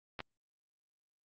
clicks, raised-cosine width 0.3 ms, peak -23 dBFS, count 2, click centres 0.192 / 0.204 s, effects low-pass 5000 Hz 12 dB/octave + Opus 48 kbps

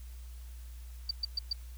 sine tone bursts, 4640 Hz, D8, 22 cents flat, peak -28 dBFS, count 4, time 1.09-1.53 s, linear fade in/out 5 ms, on 20 ms, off 120 ms, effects added 60 Hz sine -43 dBFS peak until 1.77 s + white hiss -60 dBFS RMS until 1.77 s

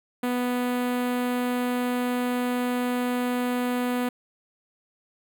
sawtooth tone with notch filter, 246.9 Hz, B3, in tune, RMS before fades -26 dBFS, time 0.23-4.09 s, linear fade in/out 5 ms, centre 5600 Hz, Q 0.84, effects none

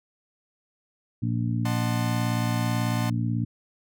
harmonic tone, 58.2 Hz, A#1, 2 cents flat, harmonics 2 / 3 / 4 / 5, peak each -25 / -32 / -30 / -34 dBFS, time 1.22-3.45 s, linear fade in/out 10 ms
sawtooth chord, D# diminished seventh, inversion none, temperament equal with one note detuned, 607.7 / 740 / 880 / 1046.5 Hz, D#5 / F#5 / A5 / C6, -41 / 0 / 0 / 0 cents, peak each -33 dBFS, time 1.65-3.1 s, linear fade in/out 5 ms
effects none

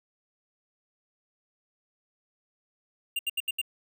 square tone bursts, 2794 Hz, F7, in tune, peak -27 dBFS, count 5, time 3.16-3.615 s, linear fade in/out 5 ms, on 31 ms, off 75 ms, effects none

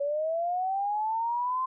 sine linear sweep, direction up, 559 to 1046.5 Hz, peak -26 dBFS, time 0-1.66 s, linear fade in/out 10 ms, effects none

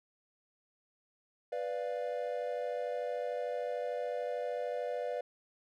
triangle chord, B diminished, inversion none, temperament equal, 493.9 / 587.3 / 698.5 Hz, B4 / D5 / F5, 0 / 0 / 0 cents, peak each -35 / -36 / -39 dBFS, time 1.52-5.21 s, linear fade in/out 5 ms, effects none

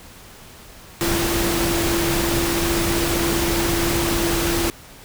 sine tone in noise, 338.9 Hz, E4, 48 cents sharp, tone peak -22 dBFS, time 1.01-4.7 s, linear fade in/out 0 ms, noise pink, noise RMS -22 dBFS, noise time 1.01-4.7 s, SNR -3 dB, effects pink hiss -43 dBFS RMS until 5.04 s

